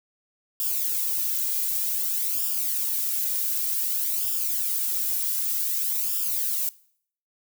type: noise with flanger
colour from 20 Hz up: violet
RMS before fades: -26 dBFS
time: 0.6-6.69 s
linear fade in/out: 0 ms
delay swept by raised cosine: 0.48 to 2.28 ms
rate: 0.54 Hz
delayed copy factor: -0.7
effects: noise-tail reverb RT60 0.6 s tail -21 dB re dry